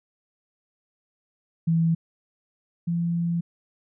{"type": "tone pair in turn", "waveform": "sine", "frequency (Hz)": [164.81, 170.13], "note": ["E3", "F3"], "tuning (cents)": [0, -45], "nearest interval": "minor second", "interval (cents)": 55, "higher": "second", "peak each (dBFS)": [-18, -22], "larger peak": "first", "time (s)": [[1.67, 1.95], [2.87, 3.41]], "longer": "second", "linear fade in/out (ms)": 10, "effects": []}